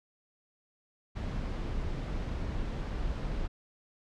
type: noise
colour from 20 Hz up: brown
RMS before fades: -34 dBFS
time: 1.15-3.48 s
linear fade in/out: 20 ms
effects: low-pass 5000 Hz 12 dB/octave